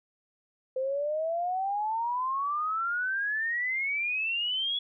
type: exponential sweep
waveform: sine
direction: up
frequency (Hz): 513 to 3399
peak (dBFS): -27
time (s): 0.76-4.79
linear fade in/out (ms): 5
effects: none